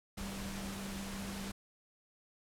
sine tone in noise, 196 Hz, G3, in tune, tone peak -42 dBFS, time 0.17-1.52 s, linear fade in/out 10 ms, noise pink, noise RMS -44 dBFS, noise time 0.17-1.52 s, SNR -1 dB, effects low-pass 12000 Hz 12 dB/octave

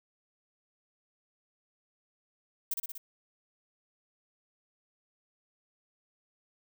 violet noise with echo, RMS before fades -31 dBFS, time 2.71-2.74 s, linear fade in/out 5 ms, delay 60 ms, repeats 4, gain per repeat -3 dB, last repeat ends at 2.98 s, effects none

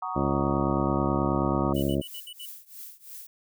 sine chord, D# minor seventh, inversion first, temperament just, 746.7 / 933.4 / 1120.1 / 1244.5 Hz, F#5 / A#5 / C#6 / D#6, +16 / +2 / +18 / 0 cents, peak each -35 dBFS, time 0.02-1.73 s, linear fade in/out 5 ms
harmonic tone, 69.3 Hz, C#2, in tune, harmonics 1 / 2 / 3 / 4 / 5 / 6 / 7 / 8 / 9, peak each -33 / -30 / -30 / -30 / -30 / -39 / -40 / -34 / -36 dBFS, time 0.15-2.02 s, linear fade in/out 20 ms
violet noise with tremolo, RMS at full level -40 dBFS, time 1.74-3.27 s, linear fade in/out 5 ms, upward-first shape triangle, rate 3 Hz, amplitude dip 95%
square tone bursts, 2960 Hz, F#7, in tune, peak -39 dBFS, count 6, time 1.76-2.457 s, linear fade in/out 5 ms, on 62 ms, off 65 ms
effects none

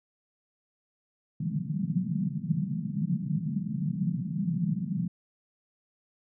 pink band-pass noise, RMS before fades -30 dBFS, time 1.4-5.08 s, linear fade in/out 5 ms, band 150 to 200 Hz, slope 48 dB/octave, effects none

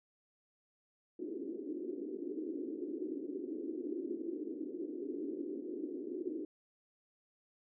pink band-pass noise, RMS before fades -41 dBFS, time 1.19-6.45 s, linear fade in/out 5 ms, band 290 to 380 Hz, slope 48 dB/octave, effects none

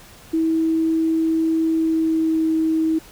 sine tone with pitch glide, 323.2 to 319.7 Hz, E4 to D#4, -34 to +47 cents, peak -16 dBFS, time 0.33-2.99 s, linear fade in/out 10 ms, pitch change -19 cents, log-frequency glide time 1.72-2.52 s, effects pink hiss -45 dBFS RMS until 3.11 s

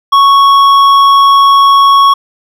triangle tone with hard clipping, 1108.7 Hz, C#6, in tune, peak -4 dBFS, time 0.12-2.14 s, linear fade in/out 10 ms, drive 11 dB, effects none

